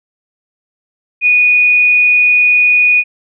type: tone with frequency modulation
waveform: sine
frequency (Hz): 2467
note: D#7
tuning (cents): -15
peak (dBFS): -6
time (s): 1.21-3.04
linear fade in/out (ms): 50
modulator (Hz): 73.2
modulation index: 0.21
effects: none